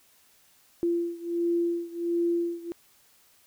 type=beating tone pair; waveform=sine; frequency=341.7 / 343.1 Hz; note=F4 / F4; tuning=-38 / -31 cents; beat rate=1.4 Hz; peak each=-27 / -29 dBFS; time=0.83-2.72 s; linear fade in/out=0 ms; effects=white hiss -61 dBFS RMS until 3.46 s